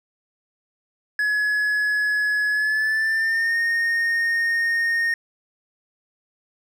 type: tone with pitch glide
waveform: triangle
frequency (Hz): 1693 to 1846.2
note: G#6 to A#6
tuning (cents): +33 to -17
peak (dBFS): -17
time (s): 1.19-5.14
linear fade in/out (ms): 2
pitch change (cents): +150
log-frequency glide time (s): 2.51-3.58
effects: none